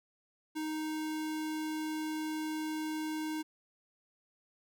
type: tone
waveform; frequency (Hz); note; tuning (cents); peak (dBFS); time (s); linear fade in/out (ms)
square; 311.1; D#4; 0; -35; 0.55-3.43; 20
effects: none